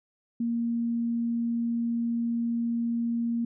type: tone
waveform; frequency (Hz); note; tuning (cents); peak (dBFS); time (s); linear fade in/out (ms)
sine; 233.7; A#3; +5; -25; 0.4-3.45; 5
effects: none